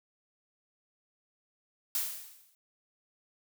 blue noise with exponential decay, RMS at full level -29 dBFS, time 1.95-2.55 s, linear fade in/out 1 ms, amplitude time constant 130 ms, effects none

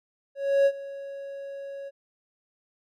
triangle tone with ADSR envelope, 554.4 Hz, C#5, in tune, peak -14 dBFS, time 0.35-1.91 s, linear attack 310 ms, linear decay 57 ms, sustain -19 dB, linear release 35 ms, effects none

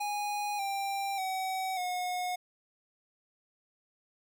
square tone with pitch steps, 825 / 790 / 756.5 / 724.5 Hz, G#5 / G5 / F#5 / F#5, -12 / +13 / +38 / -37 cents, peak -32 dBFS, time 0-2.36 s, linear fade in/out 10 ms, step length 590 ms, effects none

